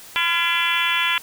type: harmonic tone with a mistuned harmonic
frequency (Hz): 338.1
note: E4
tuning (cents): +44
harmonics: 3 / 4 / 5 / 6 / 7 / 8 / 9 / 10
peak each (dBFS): -26 / -27 / -27 / -27 / -24 / -26 / -27 / -26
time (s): 0.16-1.18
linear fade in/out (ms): 0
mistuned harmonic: 4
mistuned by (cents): +42
effects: white hiss -42 dBFS RMS until 1.22 s